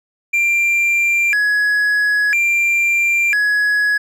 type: tone with vibrato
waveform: triangle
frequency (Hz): 1996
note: B6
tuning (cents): +18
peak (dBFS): -11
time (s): 0.33-3.98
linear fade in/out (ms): 10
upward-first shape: square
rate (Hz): 0.5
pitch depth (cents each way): 300
effects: none